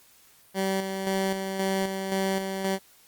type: tone with tremolo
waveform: 15% pulse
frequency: 192.4 Hz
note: G3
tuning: 32 cents flat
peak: -18 dBFS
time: 0.54-2.79 s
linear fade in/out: 50 ms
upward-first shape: square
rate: 1.9 Hz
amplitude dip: 45%
effects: white hiss -57 dBFS RMS until 3.07 s + Opus 48 kbps